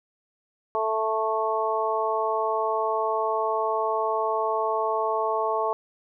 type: harmonic tone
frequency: 220 Hz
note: A3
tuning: in tune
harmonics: 2 / 3 / 4 / 5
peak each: -28 / -28 / -28 / -28 dBFS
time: 0.75-5.73 s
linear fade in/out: 0 ms
effects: none